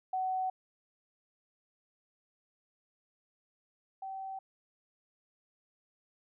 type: tone pair in turn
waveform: sine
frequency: 750 / 769.8 Hz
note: F#5 / G5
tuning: +23 / -32 cents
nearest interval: unison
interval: 45 cents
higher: second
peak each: -30 / -38 dBFS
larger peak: first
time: 0.13-0.5 / 4.02-4.39 s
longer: neither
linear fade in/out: 5 ms
effects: none